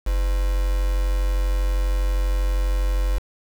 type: tone with quantisation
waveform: sine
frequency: 46.25 Hz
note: F#1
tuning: in tune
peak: -18 dBFS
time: 0.06-3.19 s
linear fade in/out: 10 ms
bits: 5
effects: none